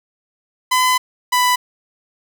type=tone pair in turn; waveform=sawtooth; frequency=1012 / 993.5 Hz; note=B5 / B5; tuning=+42 / +10 cents; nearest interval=unison; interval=32 cents; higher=first; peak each=-9 dBFS; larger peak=neither; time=0.71-0.98 / 1.32-1.56 s; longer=first; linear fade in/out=10 ms; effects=none